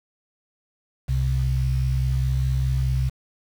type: tone pair together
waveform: sine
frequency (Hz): 64.47 / 129.3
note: C2 / C3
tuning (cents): -25 / -20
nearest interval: octave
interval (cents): 1205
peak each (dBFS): -22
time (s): 1.08-3.1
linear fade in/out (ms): 20
effects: 7-bit